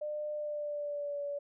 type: tone with pitch glide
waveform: sine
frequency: 600 to 572.9 Hz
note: D5 to D5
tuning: +37 to -43 cents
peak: -34 dBFS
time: 0.01-1.39 s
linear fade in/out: 10 ms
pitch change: -80 cents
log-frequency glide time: 0.33-1.22 s
effects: none